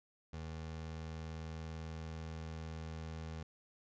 25% pulse tone, 80.2 Hz, E2, 47 cents flat, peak -39 dBFS, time 0.33-3.43 s, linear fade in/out 5 ms, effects resampled to 16000 Hz

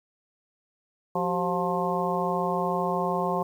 harmonic tone with a mistuned harmonic, 177.3 Hz, F3, 26 cents sharp, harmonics 1 / 2 / 3 / 4 / 5 / 6, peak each -31 / -31 / -31 / -31 / -31 / -31 dBFS, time 1.15-3.43 s, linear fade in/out 5 ms, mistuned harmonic 2, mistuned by +130 cents, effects 9-bit

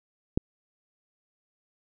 click, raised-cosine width 3 ms, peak -10 dBFS, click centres 0.375 s, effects none

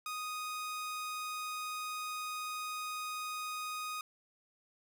sawtooth tone, 1244.5 Hz, D#6, in tune, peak -34 dBFS, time 0.06-4.01 s, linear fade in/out 2 ms, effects none

